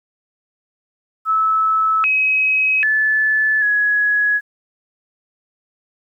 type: tone with pitch steps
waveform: sine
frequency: 1303 / 2545 / 1736 / 1678 Hz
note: E6 / D#7 / A6 / G#6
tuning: -20 / +39 / -24 / +17 cents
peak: -13 dBFS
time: 1.25-4.41 s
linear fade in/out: 50 ms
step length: 790 ms
effects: 9-bit